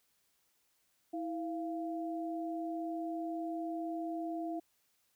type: tone pair together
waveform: sine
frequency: 325.7 / 690.5 Hz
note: E4 / F5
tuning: -21 / -20 cents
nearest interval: octave + minor second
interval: 1301 cents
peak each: -37 / -40 dBFS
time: 1.13-4.6 s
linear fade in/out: 10 ms
effects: white hiss -75 dBFS RMS until 5.15 s